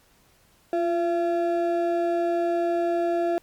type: ring-modulated tone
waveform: triangle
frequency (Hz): 512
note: C5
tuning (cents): -38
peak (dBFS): -16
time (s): 0.73-3.38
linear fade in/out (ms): 0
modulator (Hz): 166
effects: pink hiss -60 dBFS RMS until 3.42 s + MP3 96 kbps